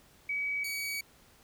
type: tone pair in turn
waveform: sine / sawtooth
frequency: 2274 / 2266 Hz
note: C#7 / C#7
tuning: +44 / +37 cents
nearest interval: unison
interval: 7 cents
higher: first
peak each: -30 / -30 dBFS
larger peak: neither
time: 0.29-0.64 / 0.64-1.01 s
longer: second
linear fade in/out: 5 ms
effects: pink hiss -61 dBFS RMS until 1.43 s